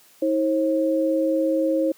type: tone pair together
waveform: sine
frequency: 319.7 / 536.5 Hz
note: D#4 / C5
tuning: +47 / +43 cents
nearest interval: major sixth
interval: 896 cents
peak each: -21 dBFS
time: 0.22-1.92 s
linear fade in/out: 5 ms
effects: white hiss -54 dBFS RMS until 1.97 s + high-pass 150 Hz 12 dB/octave